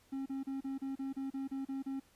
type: tone bursts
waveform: triangle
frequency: 270 Hz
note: C#4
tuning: 45 cents flat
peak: -34 dBFS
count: 11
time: 0.12-2 s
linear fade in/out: 10 ms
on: 140 ms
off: 34 ms
effects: pink hiss -67 dBFS RMS until 2.15 s + resampled to 32000 Hz